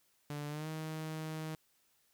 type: tone with pitch glide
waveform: sawtooth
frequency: 146.83 to 157.37 Hz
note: D3 to D#3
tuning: 0 to +20 cents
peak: -35 dBFS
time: 0.3-1.55 s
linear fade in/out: 2 ms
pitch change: +120 cents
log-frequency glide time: 0.48-0.68 s
effects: white hiss -73 dBFS RMS until 2.13 s